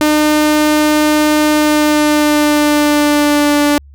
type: tone with pitch glide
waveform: sawtooth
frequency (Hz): 302.8 to 292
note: D#4 to D4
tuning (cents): -47 to -10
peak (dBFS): -5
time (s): 0.01-3.78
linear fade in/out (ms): 0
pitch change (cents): -63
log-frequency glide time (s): 1.49-3.62
effects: added 70 Hz sine -36 dBFS peak until 3.94 s